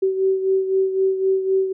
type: beating tone pair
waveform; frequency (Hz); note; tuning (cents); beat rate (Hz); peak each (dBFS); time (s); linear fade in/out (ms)
sine; 381.7 / 385.6; G4 / G4; -46 / -28; 3.9; -17 / -24; 0.02-1.73; 10
effects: none